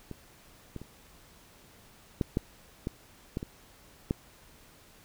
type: clicks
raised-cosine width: 3 ms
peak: -26 / -25 / -30 / -14 / -13 / -18 / -18 / -23 / -14 dBFS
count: 9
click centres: 0.113 / 0.763 / 0.816 / 2.212 / 2.371 / 2.871 / 3.371 / 3.429 / 4.109 s
effects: pink hiss -57 dBFS RMS until 5.04 s